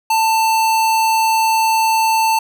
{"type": "tone", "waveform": "square", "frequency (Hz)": 890, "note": "A5", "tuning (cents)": 20, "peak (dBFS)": -13, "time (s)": [0.1, 2.39], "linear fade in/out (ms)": 5, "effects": []}